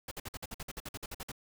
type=noise bursts; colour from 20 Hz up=pink; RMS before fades=-41 dBFS; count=15; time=0.08-1.318 s; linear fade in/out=5 ms; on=34 ms; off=52 ms; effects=none